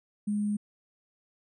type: tone with sample-and-hold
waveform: sine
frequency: 207.7 Hz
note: G#3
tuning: in tune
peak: -26 dBFS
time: 0.27-0.57 s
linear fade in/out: 10 ms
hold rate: 8820 Hz
effects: resampled to 32000 Hz